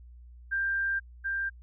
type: tone pair in turn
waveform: sine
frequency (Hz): 1586 / 1586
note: G6 / G6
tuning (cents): +20 / +20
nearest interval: unison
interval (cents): 0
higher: neither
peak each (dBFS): -26 / -28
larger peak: first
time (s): 0.51-1 / 1.24-1.5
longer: first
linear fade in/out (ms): 20
effects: added 60 Hz sine -47 dBFS peak until 1.62 s